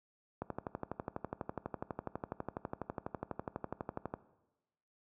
click train, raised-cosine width 1 ms, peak -23 dBFS, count 46, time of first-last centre 0.42-4.139 s, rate 12.1 Hz, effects noise-tail reverb RT60 1.0 s tail -17 dB re dry + high-pass 80 Hz 12 dB/octave

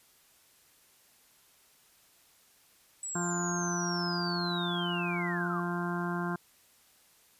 sine linear sweep, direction down, 7902 to 1098 Hz, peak -35 dBFS, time 3.03-5.6 s, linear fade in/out 2 ms
harmonic tone, 174.61 Hz, F3, in tune, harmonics 1 / 2 / 4 / 5 / 6 / 7 / 8 / 9, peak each -33 / -37 / -41 / -45 / -39 / -48 / -41 / -42 dBFS, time 3.15-6.36 s, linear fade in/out 5 ms
effects white hiss -63 dBFS RMS until 7.39 s + resampled to 32000 Hz

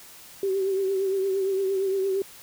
sine tone with vibrato, 386.1 Hz, G4, 26 cents flat, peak -22 dBFS, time 0.43-2.22 s, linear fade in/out 2 ms, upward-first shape triangle, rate 8.7 Hz, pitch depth 52 cents each way, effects white hiss -47 dBFS RMS until 2.42 s

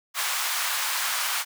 pink high-pass noise, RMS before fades -27 dBFS, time 0.14-1.45 s, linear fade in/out 50 ms, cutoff 930 Hz, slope 24 dB/octave, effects none

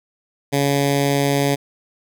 10% pulse tone with notch filter, 140.8 Hz, C#3, 27 cents sharp, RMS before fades -18 dBFS, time 0.52-1.56 s, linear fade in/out 20 ms, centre 1200 Hz, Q 1.3, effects none

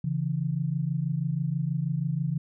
sine tone pair together, 138.59 / 164.81 Hz, C#3 / E3, 0 / 0 cents, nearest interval minor third, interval 300 cents, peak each -28 dBFS, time 0.04-2.38 s, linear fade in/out 5 ms, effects none

